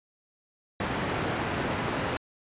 pink band-pass noise, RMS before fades -30 dBFS, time 0.8-2.17 s, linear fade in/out 2 ms, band 110 to 2300 Hz, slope 12 dB/octave, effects resampled to 8000 Hz

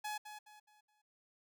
sawtooth tone with echo, 845 Hz, G#5, 30 cents sharp, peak -35 dBFS, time 0.04-0.18 s, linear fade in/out 10 ms, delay 210 ms, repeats 4, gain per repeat -9 dB, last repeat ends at 1.02 s, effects none

